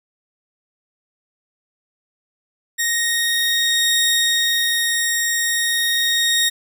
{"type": "tone pair together", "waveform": "sawtooth", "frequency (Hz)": [1864.7, 3729], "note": ["A#6", "A#7"], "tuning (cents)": [0, 0], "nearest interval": "octave", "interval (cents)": 1200, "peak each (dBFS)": -16, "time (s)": [2.78, 6.5], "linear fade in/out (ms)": 20, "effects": []}